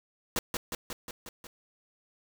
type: noise with echo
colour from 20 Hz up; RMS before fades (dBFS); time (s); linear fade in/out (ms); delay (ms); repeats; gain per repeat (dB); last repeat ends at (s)
pink; -29; 0.36-0.39; 2; 180; 6; -3; 1.47
effects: none